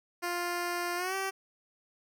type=tone with pitch glide; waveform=10% pulse; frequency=350 to 386.1 Hz; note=F4 to G4; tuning=+4 to -26 cents; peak=-23 dBFS; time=0.22-1.31 s; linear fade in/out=20 ms; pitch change=+170 cents; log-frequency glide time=0.96-1.15 s; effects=none